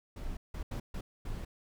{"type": "noise bursts at uneven times", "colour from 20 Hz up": "brown", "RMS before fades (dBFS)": -38, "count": 5, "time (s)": [[0.16, 0.37], [0.54, 0.63], [0.71, 0.8], [0.94, 1.01], [1.25, 1.45]], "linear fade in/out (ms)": 5, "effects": []}